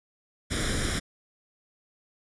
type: noise with comb filter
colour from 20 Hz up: pink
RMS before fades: -28 dBFS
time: 0.5-1 s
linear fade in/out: 20 ms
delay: 0.56 ms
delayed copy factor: +0.75
effects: resampled to 24000 Hz